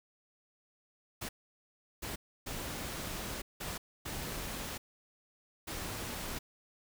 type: noise bursts at uneven times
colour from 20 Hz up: pink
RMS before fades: -40 dBFS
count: 6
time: 1.21-1.29 / 2.02-2.16 / 2.46-3.42 / 3.6-3.78 / 4.05-4.78 / 5.67-6.39 s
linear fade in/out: 10 ms
effects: none